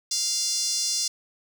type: tone with high-pass filter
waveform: 5% pulse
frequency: 698.5 Hz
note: F5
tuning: in tune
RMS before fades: -26 dBFS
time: 0.11-1.08 s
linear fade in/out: 5 ms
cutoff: 5200 Hz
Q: 3.1
effects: 9-bit